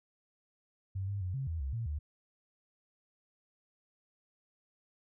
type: tone with pitch steps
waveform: sine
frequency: 96 / 100.2 / 91.2 / 134.7 / 81.7 / 67.4 / 115.1 / 74.6 Hz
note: G2 / G2 / F#2 / C#3 / E2 / C#2 / A#2 / D2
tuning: -36 / +38 / -24 / -49 / -15 / -48 / -22 / +28 cents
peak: -33 dBFS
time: 0.95-1.99 s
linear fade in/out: 10 ms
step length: 130 ms
effects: none